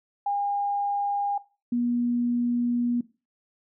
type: tone pair in turn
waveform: sine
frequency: 810 / 240.8 Hz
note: G#5 / B3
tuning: -43 / -44 cents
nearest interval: octave + major sixth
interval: 2101 cents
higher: first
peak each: -23 / -22 dBFS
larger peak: second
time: 0.26-1.38 / 1.72-3.01 s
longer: second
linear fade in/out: 5 ms
effects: noise-tail reverb RT60 0.3 s tail -18 dB re dry